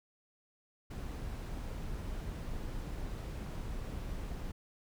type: noise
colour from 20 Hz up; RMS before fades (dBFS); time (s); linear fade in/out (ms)
brown; -40; 0.9-4.52; 10
effects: none